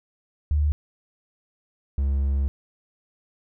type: tone pair in turn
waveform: sine / triangle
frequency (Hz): 74.3 / 68.92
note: D2 / C#2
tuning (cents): +21 / -9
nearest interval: minor second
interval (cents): 130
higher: first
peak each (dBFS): -18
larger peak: neither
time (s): 0.51-0.72 / 1.98-2.48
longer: second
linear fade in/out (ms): 0
effects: none